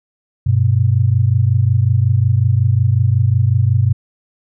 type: tone pair together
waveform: sine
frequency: 98 / 123.47 Hz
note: G2 / B2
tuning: 0 / 0 cents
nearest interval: major third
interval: 400 cents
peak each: -13 dBFS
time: 0.46-3.93 s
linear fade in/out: 10 ms
effects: none